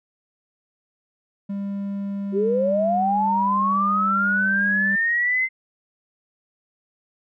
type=tone with pitch glide; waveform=triangle; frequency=199.3 to 197.81 Hz; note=G3 to G3; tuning=+29 to +16 cents; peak=-23 dBFS; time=1.49-4.96 s; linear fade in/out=10 ms; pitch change=-13 cents; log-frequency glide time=2.66-3.95 s
type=linear sweep; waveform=sine; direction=up; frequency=370 to 2081 Hz; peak=-18 dBFS; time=2.32-5.49 s; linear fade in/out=50 ms
effects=none